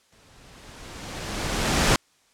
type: noise with exponential growth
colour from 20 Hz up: pink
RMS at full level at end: -17 dBFS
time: 0.12-1.96 s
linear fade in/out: 2 ms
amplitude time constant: 400 ms
effects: white hiss -62 dBFS RMS until 2.33 s + low-pass 8000 Hz 12 dB/octave